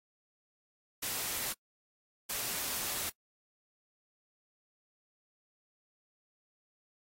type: noise bursts at uneven times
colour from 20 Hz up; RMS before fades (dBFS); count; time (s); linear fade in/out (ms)
white; -36; 2; 1.02-1.53 / 2.29-3.1; 10
effects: noise-tail reverb RT60 0.1 s tail -24 dB re dry + AAC 48 kbps